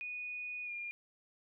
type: tone with pitch glide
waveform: sine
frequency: 2475 to 2411 Hz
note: D#7 to D7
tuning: -10 to +45 cents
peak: -39 dBFS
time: 0.01-0.91 s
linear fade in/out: 0 ms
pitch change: -45 cents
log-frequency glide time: 0.64-0.72 s
effects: none